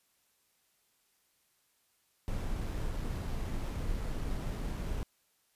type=noise with sample-and-hold; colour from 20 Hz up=brown; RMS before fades=-35 dBFS; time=2.28-5.03 s; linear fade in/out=0 ms; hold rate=8820 Hz; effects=white hiss -73 dBFS RMS until 5.55 s + resampled to 32000 Hz